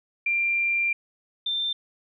sine tone pair in turn, 2377 / 3577 Hz, D7 / A7, +20 / +28 cents, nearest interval perfect fifth, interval 708 cents, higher second, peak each -21 / -24 dBFS, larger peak first, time 0.26-0.93 / 1.46-1.73 s, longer first, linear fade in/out 5 ms, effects none

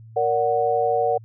sine chord, Bb augmented, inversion none, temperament equal with one note detuned, 466.2 / 577.9 / 740 Hz, Bb4 / D5 / F#5, 0 / -28 / 0 cents, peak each -22 / -24 / -21 dBFS, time 0.16-1.18 s, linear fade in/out 10 ms, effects added 112 Hz sine -41 dBFS peak until 1.24 s

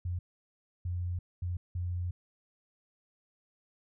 sine tone bursts at uneven times, 88.6 Hz, F2, 25 cents sharp, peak -31 dBFS, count 4, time 0.05-0.19 / 0.85-1.19 / 1.42-1.57 / 1.75-2.11 s, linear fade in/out 5 ms, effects none

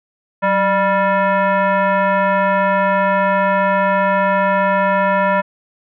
sine tone with frequency modulation, 188.5 Hz, F#3, 32 cents sharp, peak -12 dBFS, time 0.42-5.42 s, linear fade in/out 20 ms, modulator 786 Hz, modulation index 1.8, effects none

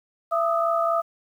sine tone cluster, 670 / 1222 / 1286 Hz, E5 / D#6 / E6, +28 / -32 / -43 cents, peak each -22 / -25 / -27 dBFS, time 0.31-1.02 s, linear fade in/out 20 ms, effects 9-bit

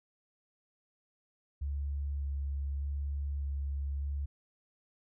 sine tone with vibrato, 70.4 Hz, C#2, 27 cents sharp, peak -32 dBFS, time 1.61-4.26 s, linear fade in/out 10 ms, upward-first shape square, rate 0.83 Hz, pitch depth 11 cents each way, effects none

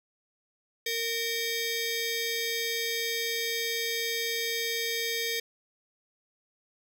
15% pulse ring-modulated tone, 1382 Hz, F6, 19 cents flat, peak -19 dBFS, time 0.86-5.4 s, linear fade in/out 5 ms, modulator 921 Hz, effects none

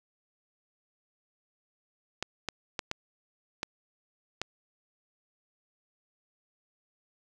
clicks, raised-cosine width 0.2 ms, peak -14 dBFS, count 6, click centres 2.226 / 2.487 / 2.792 / 2.914 / 3.631 / 4.416 s, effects none

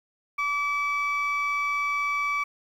sine tone pair together, 1154 / 2298 Hz, D6 / D7, -31 / -38 cents, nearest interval octave, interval 1193 cents, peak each -25 dBFS, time 0.38-2.44 s, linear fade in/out 10 ms, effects tanh soft clip ceiling -20 dBFS + 9-bit

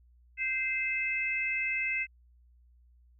harmonic tone, 520 Hz, C5, 11 cents flat, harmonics 3 / 4 / 5, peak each -42 / -31 / -32 dBFS, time 0.37-2.07 s, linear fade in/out 50 ms, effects added 60 Hz sine -58 dBFS peak until 3.19 s

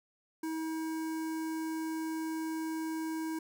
square tone with notch filter, 320 Hz, D#4, 49 cents sharp, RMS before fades -36 dBFS, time 0.43-3.39 s, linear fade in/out 5 ms, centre 3300 Hz, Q 0.94, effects none

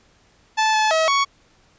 sawtooth tone with pitch steps, 873 / 864 / 641 / 1115 Hz, A5 / A5 / E5 / C#6, -14 / -32 / -49 / +10 cents, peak -12 dBFS, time 0.57-1.25 s, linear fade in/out 20 ms, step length 170 ms, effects pink hiss -57 dBFS RMS until 1.78 s + resampled to 16000 Hz

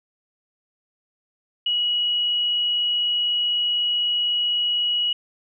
sine tone, 2914 Hz, F#7, 27 cents flat, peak -19 dBFS, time 1.66-5.13 s, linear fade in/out 5 ms, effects none

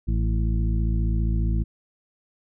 harmonic tone with a mistuned harmonic, 54.9 Hz, A1, 3 cents flat, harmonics 1 / 2 / 3 / 4 / 6, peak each -21 / -27 / -31 / -33 / -37 dBFS, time 0.07-1.64 s, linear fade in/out 20 ms, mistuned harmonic 4, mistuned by +20 cents, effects none

